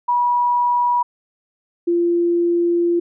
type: tone pair in turn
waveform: sine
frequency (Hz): 970 / 344.4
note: B5 / F4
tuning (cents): -31 / -24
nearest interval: octave + tritone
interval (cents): 1793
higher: first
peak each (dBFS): -14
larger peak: neither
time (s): 0.08-1.03 / 1.87-3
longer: second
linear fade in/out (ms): 10
effects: none